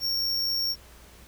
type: tone with amplitude modulation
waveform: square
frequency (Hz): 5510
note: F8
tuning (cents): -24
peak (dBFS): -24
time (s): 0-0.76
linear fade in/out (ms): 50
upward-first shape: sine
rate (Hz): 64.4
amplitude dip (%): 25
effects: added 60 Hz sine -52 dBFS peak until 1.27 s + pink hiss -52 dBFS RMS until 1.27 s